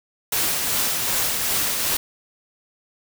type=noise with tremolo; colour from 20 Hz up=white; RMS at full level=-21 dBFS; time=0.32-1.97 s; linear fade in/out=5 ms; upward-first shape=triangle; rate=2.6 Hz; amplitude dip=35%; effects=none